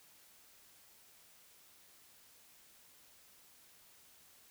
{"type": "silence", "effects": ["white hiss -63 dBFS RMS until 4.5 s"]}